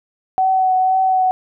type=tone with vibrato; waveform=sine; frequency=752 Hz; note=F#5; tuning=28 cents sharp; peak=-12 dBFS; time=0.38-1.31 s; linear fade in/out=0 ms; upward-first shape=triangle; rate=2 Hz; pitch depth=20 cents each way; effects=none